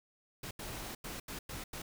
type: noise bursts at uneven times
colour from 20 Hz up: pink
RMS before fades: -43 dBFS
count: 6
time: 0.43-0.51 / 0.59-0.95 / 1.04-1.2 / 1.28-1.39 / 1.49-1.64 / 1.73-1.82 s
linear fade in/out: 5 ms
effects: none